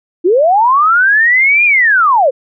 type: linear two-way sweep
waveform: sine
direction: up then down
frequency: 322.4 to 2460 to 476.5 Hz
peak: -6 dBFS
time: 0.24-2.31 s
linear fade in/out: 20 ms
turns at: 1.65 s
effects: none